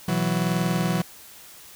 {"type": "chord", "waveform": "40% pulse", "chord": "B suspended fourth", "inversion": "none", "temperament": "just", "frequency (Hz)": [123.47, 164.63, 185.21], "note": ["B2", "E3", "F#3"], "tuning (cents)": [0, -2, 2], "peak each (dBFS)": [-30, -24, -24], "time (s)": [0.08, 1.02], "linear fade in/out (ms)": 5, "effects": ["white hiss -46 dBFS RMS until 1.75 s"]}